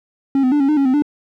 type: tone with pitch steps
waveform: triangle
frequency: 272.8 / 254.8 / 293.8 / 274.1 / 303.5 / 276.2 / 258 / 294.3 Hz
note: C#4 / C4 / D4 / C#4 / D#4 / C#4 / C4 / D4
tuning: -28 / -46 / +1 / -19 / -43 / -6 / -24 / +4 cents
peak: -10 dBFS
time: 0.35-1.022 s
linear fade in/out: 2 ms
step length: 84 ms
effects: none